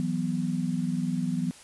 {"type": "chord", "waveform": "sine", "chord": "E suspended second", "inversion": "none", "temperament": "equal", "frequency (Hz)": [164.81, 185, 246.9], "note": ["E3", "F#3", "B3"], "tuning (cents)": [0, 0, 0], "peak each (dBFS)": -30, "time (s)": [0, 1.51], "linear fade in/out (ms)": 0, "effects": ["white hiss -50 dBFS RMS until 1.63 s", "resampled to 24000 Hz"]}